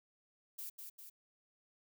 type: noise with echo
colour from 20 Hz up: violet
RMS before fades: -45 dBFS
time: 0.58-0.7 s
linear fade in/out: 10 ms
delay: 200 ms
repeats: 2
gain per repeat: -4 dB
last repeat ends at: 1.1 s
effects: none